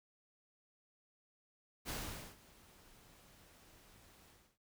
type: noise with ADSR envelope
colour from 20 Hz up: pink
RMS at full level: -41 dBFS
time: 1.85-4.58 s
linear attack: 43 ms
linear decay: 460 ms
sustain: -22 dB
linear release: 290 ms
effects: none